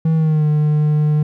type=tone with pitch glide; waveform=triangle; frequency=160.8 to 150.9 Hz; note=E3 to D3; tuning=-43 to +47 cents; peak=-10 dBFS; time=0.05-1.23 s; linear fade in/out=5 ms; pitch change=-110 cents; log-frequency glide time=0.15-0.46 s; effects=none